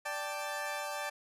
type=chord; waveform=20% pulse; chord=D suspended fourth; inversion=none; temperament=equal; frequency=587.3 / 784 / 880 Hz; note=D5 / G5 / A5; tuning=0 / 0 / 0 cents; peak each=-34 / -36 / -36 dBFS; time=0.05-1.1 s; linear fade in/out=10 ms; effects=resampled to 32000 Hz